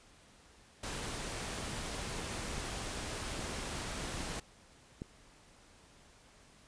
pink noise, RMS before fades -40 dBFS, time 0.83-4.4 s, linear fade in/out 5 ms
click train, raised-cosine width 3 ms, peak -27 dBFS, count 4, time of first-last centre 2.58-5.019 s, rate 1.23 Hz
effects pink hiss -61 dBFS RMS until 6.67 s + resampled to 22050 Hz

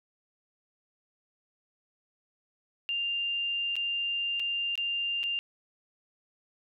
sine tone with dropouts, 2794 Hz, F7, in tune, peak -28 dBFS, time 2.89-5.39 s, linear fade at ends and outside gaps 0 ms, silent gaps 3.756-3.765 / 4.396-4.4 / 4.755-4.777 / 5.232-5.238 s, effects none

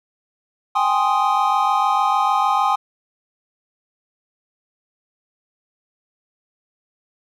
triangle chord, Ab major seventh, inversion third, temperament equal, 784 / 830.6 / 1046.5 / 1244.5 Hz, G5 / Ab5 / C6 / Eb6, 0 / 0 / 0 / 0 cents, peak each -19 dBFS, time 0.75-2.76 s, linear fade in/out 10 ms, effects none

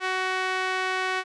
sawtooth tone with band-pass filter, 373.6 Hz, F#4, 17 cents sharp, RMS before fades -27 dBFS, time 0-1.24 s, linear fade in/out 50 ms, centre 1800 Hz, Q 1.1, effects resampled to 24000 Hz

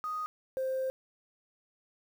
sine tone pair in turn, 1244.5 / 524.5 Hz, D#6 / C5, 0 / +4 cents, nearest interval octave + minor third, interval 1496 cents, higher first, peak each -32 / -28 dBFS, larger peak second, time 0.04-0.26 / 0.57-0.9 s, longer second, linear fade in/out 0 ms, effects tanh soft clip ceiling -27 dBFS + 9-bit

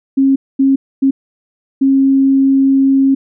sine tone bursts at uneven times, 270.5 Hz, C#4, 42 cents flat, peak -7 dBFS, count 4, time 0.17-0.36 / 0.59-0.76 / 1.02-1.11 / 1.81-3.15 s, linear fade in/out 10 ms, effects none

